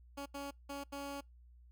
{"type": "tone bursts at uneven times", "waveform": "15% pulse", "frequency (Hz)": 280.7, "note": "C#4", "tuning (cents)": 22, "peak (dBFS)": -35, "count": 4, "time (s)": [[0.17, 0.26], [0.34, 0.51], [0.69, 0.84], [0.92, 1.21]], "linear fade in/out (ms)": 10, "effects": ["noise-tail reverb RT60 0.2 s tail -26 dB re dry", "added 60 Hz sine -57 dBFS peak until 1.71 s"]}